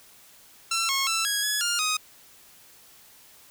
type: tone with pitch steps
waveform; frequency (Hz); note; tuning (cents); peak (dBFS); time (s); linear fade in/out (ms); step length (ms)
10% pulse; 1347 / 1088 / 1332 / 1657 / 1691 / 1407 / 1253; E6 / C#6 / E6 / G#6 / G#6 / F6 / D#6; +37 / -33 / +18 / -4 / +31 / +12 / +12; -15; 0.71-1.97; 5; 180
effects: white hiss -53 dBFS RMS until 3.5 s